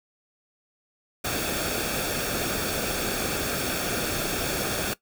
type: noise with comb filter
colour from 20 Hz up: pink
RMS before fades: -28 dBFS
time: 1.24-4.94 s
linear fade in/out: 10 ms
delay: 1 ms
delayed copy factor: -0.6
effects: noise-tail reverb RT60 0.1 s tail -18 dB re dry